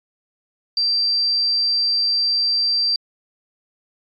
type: tone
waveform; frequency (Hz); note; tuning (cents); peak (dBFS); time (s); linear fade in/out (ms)
sine; 4699; D8; 0; -16; 0.77-2.96; 2
effects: AAC 48 kbps